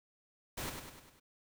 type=noise with echo; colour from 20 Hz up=pink; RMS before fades=-40 dBFS; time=0.57-0.7 s; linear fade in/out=10 ms; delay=100 ms; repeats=5; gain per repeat=-5 dB; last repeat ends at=1.2 s; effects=none